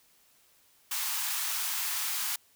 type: high-pass noise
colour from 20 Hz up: white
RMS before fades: -32 dBFS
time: 0.91-2.36 s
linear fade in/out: 5 ms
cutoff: 800 Hz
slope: 48 dB/octave
effects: white hiss -64 dBFS RMS until 2.55 s

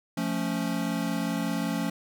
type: chord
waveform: square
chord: F augmented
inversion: none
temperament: equal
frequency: 174.61 / 220 / 277.2 Hz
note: F3 / A3 / C#4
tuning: 0 / 0 / 0 cents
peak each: -32 dBFS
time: 0.17-1.9 s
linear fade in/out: 5 ms
effects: none

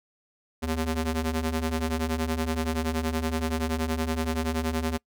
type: ring-modulated tone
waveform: sawtooth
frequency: 159.6 Hz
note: D#3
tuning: 44 cents sharp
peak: -19 dBFS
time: 0.62-4.98 s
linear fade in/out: 20 ms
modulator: 85.1 Hz
effects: noise-tail reverb RT60 0.1 s tail -25 dB re dry

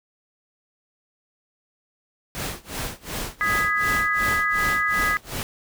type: noise with tremolo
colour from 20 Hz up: pink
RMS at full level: -28 dBFS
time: 2.35-5.43 s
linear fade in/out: 0 ms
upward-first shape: sine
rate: 2.7 Hz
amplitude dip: 95%
type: chord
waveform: sine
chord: G# minor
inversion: second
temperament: just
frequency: 1245.9 / 1661.2 / 1993.5 Hz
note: D#6 / G#6 / B6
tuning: +2 / 0 / +16 cents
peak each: -24 dBFS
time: 3.41-5.17 s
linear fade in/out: 0 ms
effects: none

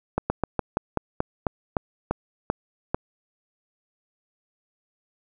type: slowing click train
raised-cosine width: 1 ms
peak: -8 dBFS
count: 12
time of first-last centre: 0.18-2.945 s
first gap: 120 ms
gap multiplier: 1.14
effects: none

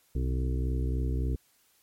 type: harmonic tone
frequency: 63.5 Hz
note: B1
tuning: 49 cents sharp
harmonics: 1 / 2 / 4 / 5 / 6 / 7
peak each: -27 / -33 / -39 / -41 / -43 / -44 dBFS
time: 0.15-1.36 s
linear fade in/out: 5 ms
effects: white hiss -66 dBFS RMS until 1.82 s + MP3 64 kbps

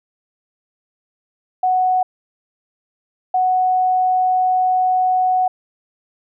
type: tone bursts at uneven times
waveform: sine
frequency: 740 Hz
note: F#5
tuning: in tune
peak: -13 dBFS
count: 2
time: 1.63-2.03 / 3.34-5.48 s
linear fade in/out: 5 ms
effects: none

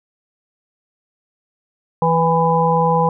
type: harmonic tone with a mistuned harmonic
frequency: 164.81 Hz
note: E3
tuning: in tune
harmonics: 1 / 3 / 5 / 6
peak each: -18 / -18 / -18 / -18 dBFS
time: 2.02-3.09 s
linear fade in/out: 2 ms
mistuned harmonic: 6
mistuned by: +16 cents
effects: none

